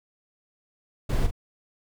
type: noise with echo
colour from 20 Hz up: brown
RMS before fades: -23 dBFS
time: 1.09-1.27 s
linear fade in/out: 10 ms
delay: 41 ms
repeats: 1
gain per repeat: -9 dB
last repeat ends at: 1.311 s
effects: none